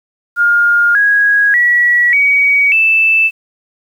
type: tone with pitch steps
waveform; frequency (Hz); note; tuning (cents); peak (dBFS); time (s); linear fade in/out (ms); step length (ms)
sine; 1415 / 1653.8 / 1932.9 / 2259 / 2640; F6 / G#6 / B6 / C#7 / E7; +22 / -8 / -38 / +32 / +2; -7; 0.36-3.31; 50; 590
effects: 7-bit